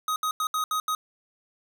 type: tone bursts at uneven times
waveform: square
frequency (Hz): 1256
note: D#6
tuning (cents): +16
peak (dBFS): -25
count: 6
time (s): 0.08-0.16 / 0.23-0.31 / 0.4-0.47 / 0.54-0.64 / 0.71-0.8 / 0.88-0.95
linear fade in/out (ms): 2
effects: 10-bit